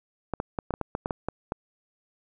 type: clicks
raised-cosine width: 1 ms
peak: -14 dBFS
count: 11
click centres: 0.337 / 0.401 / 0.588 / 0.707 / 0.739 / 0.813 / 0.951 / 1.059 / 1.108 / 1.286 / 1.521 s
effects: none